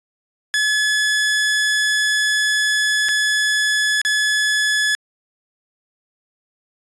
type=tone with dropouts; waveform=sawtooth; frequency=1709 Hz; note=G#6; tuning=49 cents sharp; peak=-12 dBFS; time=0.54-4.95 s; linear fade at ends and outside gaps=0 ms; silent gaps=3.086-3.09 / 4.015-4.05 s; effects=resampled to 22050 Hz